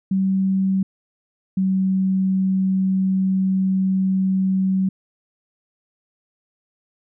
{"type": "tone pair in turn", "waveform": "sine", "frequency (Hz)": [191.4, 189.75], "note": ["G3", "F#3"], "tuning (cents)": [-41, 44], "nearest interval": "unison", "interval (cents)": 15, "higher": "first", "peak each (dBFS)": -16, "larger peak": "neither", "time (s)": [[0.11, 0.83], [1.57, 4.89]], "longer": "second", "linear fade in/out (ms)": 5, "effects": []}